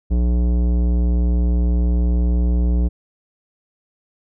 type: tone with tanh clipping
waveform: sine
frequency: 59.8 Hz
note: A#1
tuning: 45 cents sharp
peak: -16 dBFS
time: 0.1-2.89 s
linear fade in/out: 20 ms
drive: 15 dB
effects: none